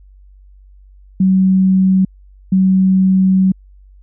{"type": "tone pair in turn", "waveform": "sine", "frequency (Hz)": [188.9, 188.9], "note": ["F#3", "F#3"], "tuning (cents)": [36, 36], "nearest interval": "unison", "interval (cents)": 0, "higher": "neither", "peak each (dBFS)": -8, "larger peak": "neither", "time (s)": [[1.2, 2.05], [2.52, 3.52]], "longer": "second", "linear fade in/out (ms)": 5, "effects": ["added 48 Hz sine -40 dBFS peak until 4.02 s"]}